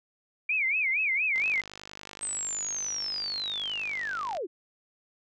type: tone with vibrato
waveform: sine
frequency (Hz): 2312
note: D7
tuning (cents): -28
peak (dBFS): -24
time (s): 0.49-1.61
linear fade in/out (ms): 5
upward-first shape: sine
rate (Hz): 4.3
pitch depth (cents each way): 200
type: click train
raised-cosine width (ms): 0.2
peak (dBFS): -24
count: 153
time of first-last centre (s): 1.36-4.37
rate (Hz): 50.5
type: linear sweep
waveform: sine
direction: down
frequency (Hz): 8320 to 300.7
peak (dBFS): -30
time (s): 2.21-4.47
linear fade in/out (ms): 20
effects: none

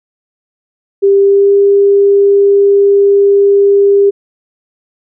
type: tone with pitch glide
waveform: sine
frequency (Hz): 396.1 to 400.2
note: G4 to G4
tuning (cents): +18 to +36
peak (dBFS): -4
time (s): 1.02-4.11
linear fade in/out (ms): 20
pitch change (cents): +18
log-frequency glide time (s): 1.2-1.53
effects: none

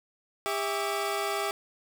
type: tone cluster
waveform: 20% pulse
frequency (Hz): 401.9 / 656 / 1144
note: G4 / E5 / D6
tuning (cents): +43 / -9 / -46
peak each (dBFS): -26 / -28 / -31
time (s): 0.46-1.51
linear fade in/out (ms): 0
effects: none

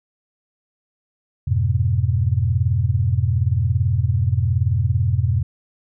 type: chord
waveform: sine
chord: F diminished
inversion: none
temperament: just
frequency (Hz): 87.31 / 104.77 / 125.72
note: F2 / Ab2 / Cb3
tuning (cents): 0 / +16 / +31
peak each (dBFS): -20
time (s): 1.47-5.43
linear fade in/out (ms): 10
effects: none

